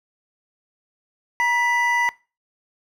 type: tone pair together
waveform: triangle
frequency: 951.2 / 1982 Hz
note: A#5 / B6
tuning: +35 / +6 cents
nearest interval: octave + minor second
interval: 1271 cents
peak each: -18 dBFS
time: 1.4-2.09 s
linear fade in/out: 0 ms
effects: noise-tail reverb RT60 0.3 s tail -21 dB re dry